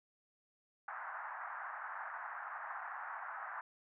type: band-pass noise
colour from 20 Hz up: white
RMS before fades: -45 dBFS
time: 0.88-3.61 s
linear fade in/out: 2 ms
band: 730 to 1700 Hz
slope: 48 dB/octave
effects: none